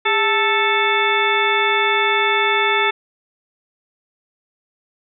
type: harmonic tone with a mistuned harmonic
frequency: 440 Hz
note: A4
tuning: in tune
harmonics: 1 / 2 / 3 / 4 / 5 / 6 / 8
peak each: -22 / -21 / -22 / -23 / -20 / -25 / -24 dBFS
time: 0.05-2.91 s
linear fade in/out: 10 ms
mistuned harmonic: 1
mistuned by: -130 cents
effects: none